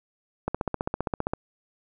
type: click train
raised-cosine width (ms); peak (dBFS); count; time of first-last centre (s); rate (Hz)
1; -12; 14; 0.48-1.335; 15.2
effects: none